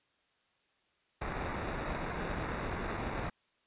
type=noise with sample-and-hold; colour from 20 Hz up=pink; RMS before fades=-37 dBFS; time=1.21-3.3 s; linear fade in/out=10 ms; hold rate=3150 Hz; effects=white hiss -73 dBFS RMS until 3.66 s + resampled to 8000 Hz